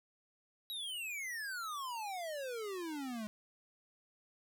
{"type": "exponential sweep", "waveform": "square", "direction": "down", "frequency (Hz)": [3906, 207.4], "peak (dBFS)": -40, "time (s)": [0.7, 3.27], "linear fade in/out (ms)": 0, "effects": []}